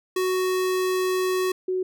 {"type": "tone pair in turn", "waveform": ["square", "sine"], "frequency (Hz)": [370.8, 370.8], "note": ["F#4", "F#4"], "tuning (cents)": [4, 4], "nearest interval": "unison", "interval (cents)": 0, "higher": "neither", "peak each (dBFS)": -22, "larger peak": "neither", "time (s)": [[0.16, 1.52], [1.68, 1.83]], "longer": "first", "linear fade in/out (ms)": 5, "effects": []}